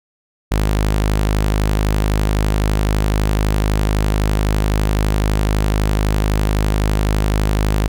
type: tone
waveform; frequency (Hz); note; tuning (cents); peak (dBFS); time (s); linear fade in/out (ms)
sawtooth; 51.91; G#1; 0; -10; 0.51-7.88; 10
effects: none